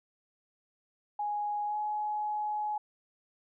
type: tone with pitch glide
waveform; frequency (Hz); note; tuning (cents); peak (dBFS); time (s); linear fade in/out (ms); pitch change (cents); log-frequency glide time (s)
sine; 830.6 to 843.2; G#5 to G#5; 0 to +26; -30; 1.19-2.78; 5; +26; 1.66-1.76
effects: none